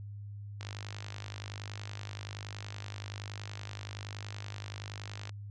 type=click train; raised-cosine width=0.2 ms; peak=-25 dBFS; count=238; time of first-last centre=0.61-5.294 s; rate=50.6 Hz; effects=added 102 Hz sine -41 dBFS peak until 5.5 s + resampled to 22050 Hz